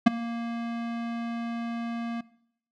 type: tone with ADSR envelope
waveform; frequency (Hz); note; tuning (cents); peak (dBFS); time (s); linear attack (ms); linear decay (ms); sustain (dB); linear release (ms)
square; 233.1; A#3; 0; -11; 0.06-2.21; 11; 13; -20; 6
effects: noise-tail reverb RT60 0.7 s tail -20 dB re dry + low-pass 3000 Hz 12 dB/octave